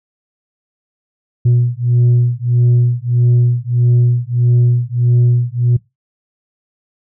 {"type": "beating tone pair", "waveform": "sine", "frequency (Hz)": [120.5, 122.1], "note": ["B2", "B2"], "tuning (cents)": [-42, -19], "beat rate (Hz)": 1.6, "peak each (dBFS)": -11, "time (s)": [1.45, 5.77], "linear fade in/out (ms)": 10, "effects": ["noise-tail reverb RT60 0.2 s tail -20 dB re dry", "tanh soft clip ceiling -6 dBFS"]}